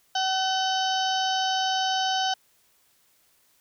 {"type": "harmonic tone", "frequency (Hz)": 759, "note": "F#5", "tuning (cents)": 44, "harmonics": [1, 2, 4, 5, 6, 7, 8], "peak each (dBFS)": [-25, -32, -29, -36, -36, -36, -38], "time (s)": [0.15, 2.34], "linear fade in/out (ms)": 5, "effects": ["white hiss -64 dBFS RMS until 3.6 s"]}